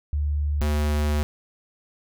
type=tone pair in turn; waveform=sine / square; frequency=73.42 / 74.57 Hz; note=D2 / D2; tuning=0 / +27 cents; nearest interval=unison; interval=27 cents; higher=second; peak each=-21 dBFS; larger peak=neither; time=0.13-0.61 / 0.61-1.23 s; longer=second; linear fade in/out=0 ms; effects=none